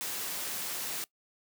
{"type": "noise", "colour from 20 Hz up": "white", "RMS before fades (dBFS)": -36, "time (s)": [0.01, 1.04], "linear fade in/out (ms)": 0, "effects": ["noise-tail reverb RT60 0.1 s tail -21 dB re dry", "high-pass 150 Hz 12 dB/octave"]}